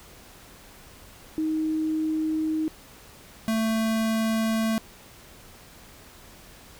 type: tone pair in turn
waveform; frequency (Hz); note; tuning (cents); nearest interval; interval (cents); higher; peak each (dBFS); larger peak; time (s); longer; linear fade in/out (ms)
sine / square; 313.9 / 222.4; D#4 / A3; +15 / +19; tritone; 596; first; -23; neither; 1.38-2.68 / 3.48-4.78; neither; 0
effects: pink hiss -49 dBFS RMS until 6.79 s